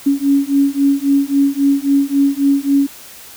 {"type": "beating tone pair", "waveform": "sine", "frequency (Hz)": [277.2, 280.9], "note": ["C#4", "C#4"], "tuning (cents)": [0, 23], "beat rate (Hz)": 3.7, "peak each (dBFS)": -14, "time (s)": [0.06, 2.87], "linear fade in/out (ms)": 10, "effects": ["white hiss -37 dBFS RMS until 3.36 s"]}